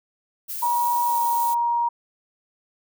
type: noise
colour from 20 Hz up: violet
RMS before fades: -31 dBFS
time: 0.48-1.55 s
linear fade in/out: 20 ms
type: tone with pitch glide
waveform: sine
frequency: 956 to 945 Hz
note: A#5 to A#5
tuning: +43 to +23 cents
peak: -19 dBFS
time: 0.62-1.89 s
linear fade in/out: 10 ms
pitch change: -20 cents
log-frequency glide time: 1.08-1.16 s
effects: none